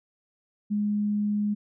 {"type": "tone", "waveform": "sine", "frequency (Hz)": 207.7, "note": "G#3", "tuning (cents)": 0, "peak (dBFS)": -23, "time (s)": [0.7, 1.55], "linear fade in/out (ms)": 20, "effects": []}